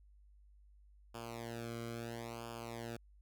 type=tone with flanger; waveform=sawtooth; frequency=116.54 Hz; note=A#2; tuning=in tune; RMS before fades=-45 dBFS; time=1.14-2.97 s; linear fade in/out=10 ms; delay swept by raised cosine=0.5 to 1.13 ms; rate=0.74 Hz; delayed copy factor=-0.95; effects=added 50 Hz sine -60 dBFS peak until 3.21 s